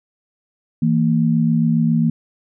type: tone pair together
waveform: sine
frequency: 162.71 / 230.1 Hz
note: E3 / A#3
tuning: -22 / -22 cents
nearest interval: tritone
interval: 600 cents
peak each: -16 dBFS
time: 0.82-2.1 s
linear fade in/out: 5 ms
effects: none